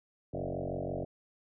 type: tone with frequency modulation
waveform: sine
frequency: 370 Hz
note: F#4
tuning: in tune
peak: -33 dBFS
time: 0.33-1.05 s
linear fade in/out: 10 ms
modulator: 46 Hz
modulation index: 6.6
effects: none